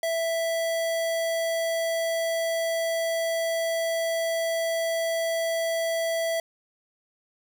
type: tone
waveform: square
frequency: 660 Hz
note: E5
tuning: 2 cents sharp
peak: -25 dBFS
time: 0.03-6.4 s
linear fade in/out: 2 ms
effects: 9-bit